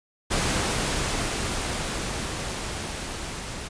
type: noise with level ramp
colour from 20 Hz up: pink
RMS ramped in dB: -24 to -35 dBFS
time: 0.3-3.69 s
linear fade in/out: 20 ms
effects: resampled to 22050 Hz